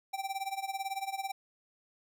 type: tone with tremolo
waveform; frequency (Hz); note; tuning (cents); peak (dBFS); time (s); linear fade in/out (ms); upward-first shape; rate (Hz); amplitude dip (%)
square; 780; G5; -9; -32; 0.13-1.32; 10; sine; 18; 85
effects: none